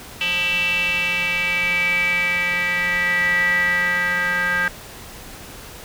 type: tone with band-pass filter sweep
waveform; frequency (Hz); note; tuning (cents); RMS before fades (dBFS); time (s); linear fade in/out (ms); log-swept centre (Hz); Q
square; 177.4; F3; +27; -20; 0.21-4.68; 0; 2800 to 1700; 9.5
effects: pink hiss -38 dBFS RMS until 5.84 s